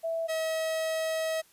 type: tone pair in turn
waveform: sine / 45% pulse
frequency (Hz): 658 / 640.7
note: E5 / E5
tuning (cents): -3 / -49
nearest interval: unison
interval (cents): 46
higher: first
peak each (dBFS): -28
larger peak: neither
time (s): 0.03-0.28 / 0.28-1.42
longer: second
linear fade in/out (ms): 20
effects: white hiss -61 dBFS RMS until 1.52 s + resampled to 32000 Hz